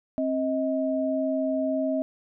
sine tone pair together, 265.9 / 632.4 Hz, C4 / D#5, +28 / +28 cents, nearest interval octave + minor third, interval 1500 cents, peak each -26 dBFS, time 0.18-2.02 s, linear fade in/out 0 ms, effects none

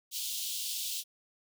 pink high-pass noise, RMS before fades -36 dBFS, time 0.11-1.04 s, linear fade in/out 50 ms, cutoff 3000 Hz, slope 48 dB/octave, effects none

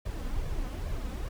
brown noise with flanger, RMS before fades -33 dBFS, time 0.05-1.29 s, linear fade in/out 10 ms, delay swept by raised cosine 1.7 to 4 ms, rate 2.4 Hz, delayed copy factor +0.6, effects none

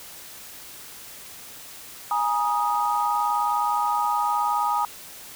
sine chord, Ab suspended second, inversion none, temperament equal with one note detuned, 830.6 / 949.7 / 1244.5 Hz, Ab5 / Bb5 / Eb6, 0 / +32 / 0 cents, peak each -25 dBFS, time 2.11-4.85 s, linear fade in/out 2 ms, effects white hiss -42 dBFS RMS until 5.35 s

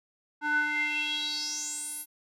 square tone with band-pass filter sweep, 298.8 Hz, D4, 30 cents sharp, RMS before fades -31 dBFS, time 0.41-2.06 s, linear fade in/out 50 ms, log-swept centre 1200 to 12000 Hz, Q 6.6, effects none

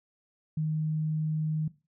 sine tone, 155.56 Hz, D#3, in tune, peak -26 dBFS, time 0.57-1.68 s, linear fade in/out 5 ms, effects noise-tail reverb RT60 0.3 s tail -18 dB re dry

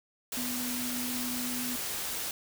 sine tone in noise, 246.9 Hz, B3, in tune, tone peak -35 dBFS, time 0.37-1.76 s, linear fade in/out 2 ms, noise white, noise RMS -35 dBFS, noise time 0.32-2.31 s, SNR -3 dB, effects none

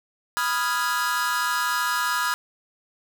45% pulse chord, F half-diminished seventh, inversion second, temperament equal, 987.8 / 1244.5 / 1396.9 / 1661.2 Hz, Cb6 / Eb6 / F6 / Ab6, 0 / 0 / 0 / 0 cents, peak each -28 dBFS, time 0.37-2.34 s, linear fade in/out 0 ms, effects none

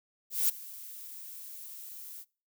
violet noise with ADSR envelope, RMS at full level -25 dBFS, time 0.3-2.25 s, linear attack 190 ms, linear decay 11 ms, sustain -20 dB, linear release 43 ms, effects noise-tail reverb RT60 0.4 s tail -25 dB re dry

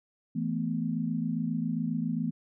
sine chord, E suspended fourth, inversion none, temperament just, 164.81 / 219.8 / 247.2 Hz, E3 / A3 / B3, 0 / -2 / +2 cents, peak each -32 dBFS, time 0.35-2.31 s, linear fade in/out 10 ms, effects none

